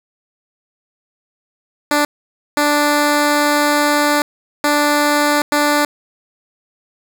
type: tone bursts at uneven times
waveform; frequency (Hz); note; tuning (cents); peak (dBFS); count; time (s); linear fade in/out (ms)
10% pulse; 293.7; D4; 0; -4; 4; 1.91-2.05 / 2.57-4.22 / 4.64-5.42 / 5.52-5.85; 2
effects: none